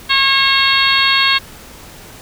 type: harmonic tone with a mistuned harmonic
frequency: 544 Hz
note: C#5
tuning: 33 cents flat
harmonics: 2 / 3 / 4 / 5 / 6 / 7 / 8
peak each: -18 / -18 / -18 / -18 / -18 / -18 / -18 dBFS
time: 0.09-1.39 s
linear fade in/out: 20 ms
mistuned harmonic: 7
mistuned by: -23 cents
effects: pink hiss -37 dBFS RMS until 2.21 s